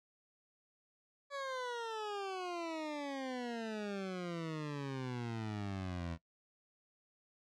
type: exponential sweep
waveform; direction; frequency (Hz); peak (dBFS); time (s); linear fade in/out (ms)
20% pulse; down; 570 to 81.7; -34; 1.3-6.18; 50
effects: noise-tail reverb RT60 0.1 s tail -19 dB re dry + low-pass 5000 Hz 12 dB/octave